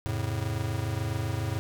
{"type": "chord", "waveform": "square", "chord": "F augmented", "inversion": "none", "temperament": "just", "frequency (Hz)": [87.31, 109.13, 136.42], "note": ["F2", "A2", "C#3"], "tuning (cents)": [0, -14, -27], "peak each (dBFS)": [-35, -31, -36], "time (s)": [0.06, 1.59], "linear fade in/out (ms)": 0, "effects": []}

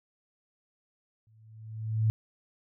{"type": "tone with exponential growth", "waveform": "sine", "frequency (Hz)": 110, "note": "A2", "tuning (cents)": 0, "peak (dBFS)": -20, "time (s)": [1.27, 2.1], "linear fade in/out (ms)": 0, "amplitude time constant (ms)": 180, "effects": []}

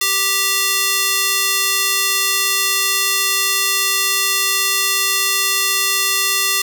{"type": "tone with high-pass filter", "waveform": "square", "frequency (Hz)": 391.8, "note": "G4", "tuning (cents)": -1, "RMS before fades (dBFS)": -17, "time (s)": [0.01, 6.62], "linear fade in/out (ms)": 5, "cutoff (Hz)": 2400, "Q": 0.55, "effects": []}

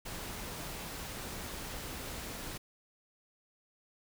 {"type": "noise", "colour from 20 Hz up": "pink", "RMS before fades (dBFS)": -42, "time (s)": [0.05, 2.58], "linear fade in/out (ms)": 10, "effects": []}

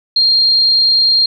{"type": "tone", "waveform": "sine", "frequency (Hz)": 4210, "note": "C8", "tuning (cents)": 10, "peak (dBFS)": -8, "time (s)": [0.16, 1.26], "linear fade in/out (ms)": 5, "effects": []}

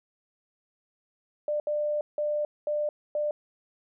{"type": "tone bursts at uneven times", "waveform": "sine", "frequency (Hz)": 596, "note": "D5", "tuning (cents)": 25, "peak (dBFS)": -25, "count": 5, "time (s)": [[1.48, 1.6], [1.67, 2.01], [2.18, 2.45], [2.67, 2.89], [3.15, 3.31]], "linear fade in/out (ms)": 2, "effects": []}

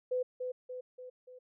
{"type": "tone with echo", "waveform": "sine", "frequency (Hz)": 504, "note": "B4", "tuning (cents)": 35, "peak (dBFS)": -29, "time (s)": [0.11, 0.23], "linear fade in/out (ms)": 10, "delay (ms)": 290, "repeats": 4, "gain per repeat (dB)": -5, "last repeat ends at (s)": 1.39, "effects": []}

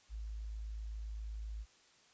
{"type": "tone", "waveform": "sine", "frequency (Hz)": 53.8, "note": "A1", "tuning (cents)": -38, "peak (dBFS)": -40, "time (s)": [0.09, 1.66], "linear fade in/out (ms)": 50, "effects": ["white hiss -66 dBFS RMS until 2.13 s", "resampled to 16000 Hz"]}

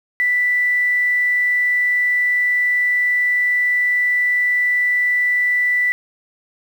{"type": "tone with quantisation", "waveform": "sine", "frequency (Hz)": 1975.5, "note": "B6", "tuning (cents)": 0, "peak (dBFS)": -14, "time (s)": [0.2, 5.92], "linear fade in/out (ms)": 0, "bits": 7, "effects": []}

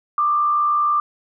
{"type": "tone with frequency modulation", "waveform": "sine", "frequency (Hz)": 1187, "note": "D6", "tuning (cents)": 18, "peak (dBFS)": -15, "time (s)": [0.18, 1], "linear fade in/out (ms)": 2, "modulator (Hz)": 72.3, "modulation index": 0.38, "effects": []}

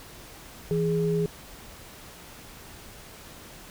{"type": "tone pair together", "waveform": "sine", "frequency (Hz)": [164.81, 415.3], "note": ["E3", "G#4"], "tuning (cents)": [0, 0], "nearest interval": "octave + major third", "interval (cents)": 1600, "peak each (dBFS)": -25, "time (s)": [0.71, 1.26], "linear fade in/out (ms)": 0, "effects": ["pink hiss -46 dBFS RMS until 3.7 s"]}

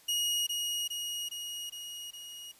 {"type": "tone with echo", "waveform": "sawtooth", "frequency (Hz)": 2883, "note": "F#7", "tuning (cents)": -46, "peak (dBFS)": -25, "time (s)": [0.08, 0.47], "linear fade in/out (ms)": 10, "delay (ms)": 410, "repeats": 5, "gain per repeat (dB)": -3, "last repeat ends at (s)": 2.52, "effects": ["white hiss -60 dBFS RMS until 2.59 s", "resampled to 32000 Hz"]}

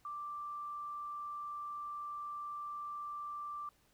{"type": "tone", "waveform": "sine", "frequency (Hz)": 1176, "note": "D6", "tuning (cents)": 2, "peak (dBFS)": -40, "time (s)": [0.05, 3.69], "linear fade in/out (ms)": 2, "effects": ["pink hiss -71 dBFS RMS until 3.93 s"]}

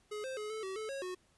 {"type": "tone with pitch steps", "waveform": "square", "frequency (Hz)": [421.4, 524, 423.7, 436.8, 381.4, 434.9, 547, 366], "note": ["G#4", "C5", "G#4", "A4", "G4", "A4", "C#5", "F#4"], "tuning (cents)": [25, 2, 35, -13, -47, -20, -23, -19], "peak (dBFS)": -39, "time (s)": [0.11, 1.15], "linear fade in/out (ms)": 10, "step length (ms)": 130, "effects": ["pink hiss -70 dBFS RMS until 1.37 s", "resampled to 24000 Hz"]}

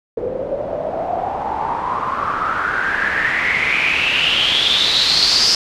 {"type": "noise with low-pass filter sweep", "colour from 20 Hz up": "white", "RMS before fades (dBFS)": -18, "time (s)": [0.17, 5.55], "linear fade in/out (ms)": 2, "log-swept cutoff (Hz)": [470, 5100], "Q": 8.1, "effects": []}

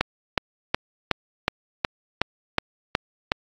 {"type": "click train", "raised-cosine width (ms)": 0.3, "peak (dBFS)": -3, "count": 10, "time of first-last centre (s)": [0.01, 3.319], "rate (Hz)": 2.72, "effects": ["AAC 64 kbps"]}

